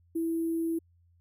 sine tone with sample-and-hold, 329.6 Hz, E4, in tune, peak -27 dBFS, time 0.15-0.79 s, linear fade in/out 10 ms, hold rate 11025 Hz, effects added 86 Hz sine -61 dBFS peak until 1.2 s

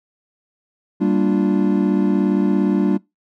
triangle chord, G minor seventh, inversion none, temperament equal, 196 / 233.1 / 293.7 / 349.2 Hz, G3 / Bb3 / D4 / F4, 0 / 0 / 0 / 0 cents, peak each -16 / -20 / -17 / -21 dBFS, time 1-2.98 s, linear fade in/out 20 ms, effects noise-tail reverb RT60 0.2 s tail -23 dB re dry

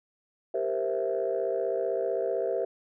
sine chord, C dominant seventh, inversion second, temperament equal with one note detuned, 392 / 467.5 / 523.3 / 659.3 Hz, G4 / Bb4 / C5 / E5, 0 / +5 / 0 / 0 cents, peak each -31 dBFS, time 0.54-2.65 s, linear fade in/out 5 ms, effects tanh soft clip ceiling -18 dBFS

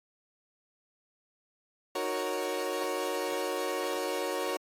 30% pulse chord, D# minor seventh, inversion none, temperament equal, 311.1 / 370 / 466.2 / 554.4 Hz, D#4 / F#4 / A#4 / C#5, 0 / 0 / 0 / 0 cents, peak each -37 / -33 / -33 / -32 dBFS, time 1.95-4.57 s, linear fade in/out 5 ms, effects AAC 48 kbps

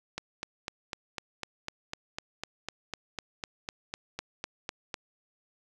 click train, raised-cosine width 0.2 ms, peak -17 dBFS, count 20, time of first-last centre 0.18-4.942 s, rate 3.99 Hz, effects none

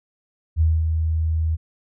sine tone with ADSR envelope, 80.1 Hz, E2, 49 cents flat, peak -13 dBFS, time 0.56-1.57 s, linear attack 48 ms, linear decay 220 ms, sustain -5 dB, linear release 29 ms, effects none

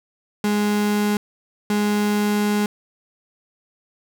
35% pulse tone bursts at uneven times, 207.7 Hz, G#3, in tune, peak -16 dBFS, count 2, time 0.44-1.17 / 1.7-2.66 s, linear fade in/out 2 ms, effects none

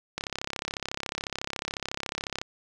click train, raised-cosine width 0.2 ms, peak -13 dBFS, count 77, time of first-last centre 0.18-2.415 s, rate 34 Hz, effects none

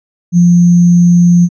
sine tone with sample-and-hold, 174.61 Hz, F3, in tune, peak -3 dBFS, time 0.32-1.49 s, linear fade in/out 50 ms, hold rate 6300 Hz, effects resampled to 22050 Hz

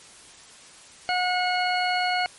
harmonic tone, 726 Hz, F#5, 33 cents flat, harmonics 1 / 2 / 3 / 4 / 6, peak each -24 / -29 / -29 / -33 / -31 dBFS, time 1.09-2.26 s, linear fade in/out 0 ms, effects white hiss -48 dBFS RMS until 2.38 s + MP3 48 kbps

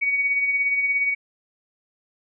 sine tone with tremolo, 2250 Hz, C#7, 25 cents sharp, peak -17 dBFS, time 0.01-1.15 s, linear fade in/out 20 ms, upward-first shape sine, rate 17 Hz, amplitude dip 45%, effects none

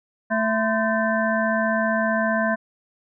harmonic tone with a mistuned harmonic, 221.2 Hz, A3, 9 cents sharp, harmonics 1 / 3 / 5 / 7 / 8, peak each -24 / -23 / -28 / -26 / -29 dBFS, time 0.3-2.56 s, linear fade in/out 20 ms, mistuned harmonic 5, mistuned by -130 cents, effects none

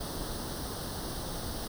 pink noise with comb filter, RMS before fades -37 dBFS, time 0-1.68 s, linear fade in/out 10 ms, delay 0.21 ms, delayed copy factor +0.8, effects none

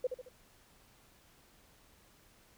sine tone with echo, 506 Hz, B4, 42 cents sharp, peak -28 dBFS, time 0.04-0.07 s, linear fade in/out 5 ms, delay 73 ms, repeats 3, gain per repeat -7 dB, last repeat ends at 0.289 s, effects pink hiss -64 dBFS RMS until 2.57 s

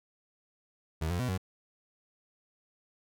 30% pulse tone with pitch steps, 79.8 / 88.1 / 125.6 / 93.4 Hz, D#2 / F2 / B2 / F#2, +44 / +16 / +30 / +17 cents, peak -27 dBFS, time 1.01-1.378 s, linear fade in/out 10 ms, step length 92 ms, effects none

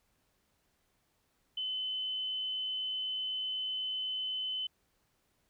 sine tone, 3036 Hz, F#7, 44 cents sharp, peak -33 dBFS, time 1.57-4.67 s, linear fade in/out 5 ms, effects pink hiss -75 dBFS RMS until 5.49 s

